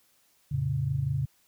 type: tone cluster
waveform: sine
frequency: 86.8 / 113.7 / 138.5 Hz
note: F2 / A#2 / C#3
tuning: -10 / -43 / -1 cents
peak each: -35 / -32 / -27 dBFS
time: 0.51-1.26 s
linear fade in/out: 10 ms
effects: white hiss -66 dBFS RMS until 1.47 s